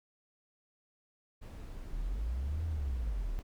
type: noise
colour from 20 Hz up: brown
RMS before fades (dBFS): -46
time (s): 1.41-3.43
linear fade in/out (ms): 20
type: linear two-way sweep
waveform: sine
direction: up then down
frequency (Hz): 32.61 to 83.5 to 32.61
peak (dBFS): -32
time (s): 1.93-3.39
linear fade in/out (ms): 0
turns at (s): 2.65
effects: none